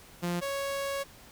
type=tone pair in turn; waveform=sawtooth; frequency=174.61 / 554.4 Hz; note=F3 / C#5; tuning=0 / 0 cents; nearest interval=octave + minor sixth; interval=2000 cents; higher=second; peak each=-25 / -27 dBFS; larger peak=first; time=0.22-0.41 / 0.41-1.04 s; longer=second; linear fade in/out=20 ms; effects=pink hiss -53 dBFS RMS until 1.31 s